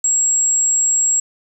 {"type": "tone", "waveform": "sine", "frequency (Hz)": 7620, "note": "A#8", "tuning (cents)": 37, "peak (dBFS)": -12, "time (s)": [0.04, 1.2], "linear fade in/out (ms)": 5, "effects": ["tanh soft clip ceiling -8 dBFS", "8-bit"]}